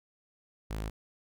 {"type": "tone", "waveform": "sawtooth", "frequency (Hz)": 53.4, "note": "G#1", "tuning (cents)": 49, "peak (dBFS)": -30, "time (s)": [0.7, 0.9], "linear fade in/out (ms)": 10, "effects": []}